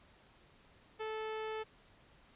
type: tone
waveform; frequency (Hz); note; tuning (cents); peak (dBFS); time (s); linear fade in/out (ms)
sawtooth; 436.7; A4; -13; -34; 0.99-1.64; 20
effects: pink hiss -64 dBFS RMS until 2.35 s + resampled to 8000 Hz